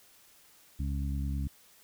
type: harmonic tone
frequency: 69.3 Hz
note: C#2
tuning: in tune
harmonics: 1 / 2 / 3 / 4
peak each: -31 / -37 / -41 / -43 dBFS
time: 0.79-1.48 s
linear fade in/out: 10 ms
effects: white hiss -60 dBFS RMS until 1.83 s

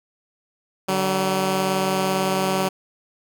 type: tone pair together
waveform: 10% pulse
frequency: 146.83 / 189.77 Hz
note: D3 / F#3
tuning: 0 / +44 cents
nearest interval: major third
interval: 444 cents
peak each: -20 / -12 dBFS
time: 0.88-2.69 s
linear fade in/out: 10 ms
effects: none

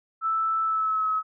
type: tone with pitch glide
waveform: sine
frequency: 1318.5 to 1283.2 Hz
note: E6 to E6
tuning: 0 to -47 cents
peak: -22 dBFS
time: 0.21-1.23 s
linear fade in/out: 50 ms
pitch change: -47 cents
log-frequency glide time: 0.63-1.08 s
effects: none

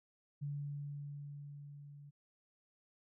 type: tone with level ramp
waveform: sine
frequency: 143.9 Hz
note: D3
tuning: 35 cents flat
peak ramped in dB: -37 to -52 dBFS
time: 0.41-2.11 s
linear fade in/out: 20 ms
effects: none

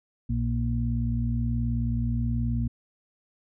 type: harmonic tone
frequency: 58.8 Hz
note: A#1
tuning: 16 cents sharp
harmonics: 1 / 2 / 4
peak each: -28 / -27 / -30 dBFS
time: 0.29-2.68 s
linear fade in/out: 10 ms
effects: none

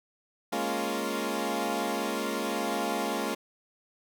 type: chord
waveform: 15% pulse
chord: Bb minor seventh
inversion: third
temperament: equal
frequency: 207.7 / 233.1 / 277.2 / 349.2 Hz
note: Ab3 / Bb3 / Db4 / F4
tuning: 0 / 0 / 0 / 0 cents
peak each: -28 dBFS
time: 0.52-3.35 s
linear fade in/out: 10 ms
effects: none

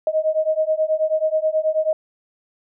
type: beating tone pair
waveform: sine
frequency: 622.3 / 631.6 Hz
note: D#5 / D#5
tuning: 0 / +26 cents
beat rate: 9.3 Hz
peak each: -20 dBFS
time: 0.07-1.93 s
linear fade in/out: 2 ms
effects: none

